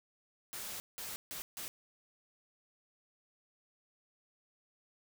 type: noise bursts at uneven times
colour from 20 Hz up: white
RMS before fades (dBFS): -43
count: 4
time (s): 0.53-0.8 / 0.98-1.16 / 1.31-1.42 / 1.57-1.68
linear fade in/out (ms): 0
effects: none